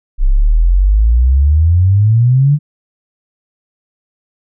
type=exponential sweep; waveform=sine; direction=up; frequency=31.13 to 150.9 Hz; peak=-6 dBFS; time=0.18-2.59 s; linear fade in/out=50 ms; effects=none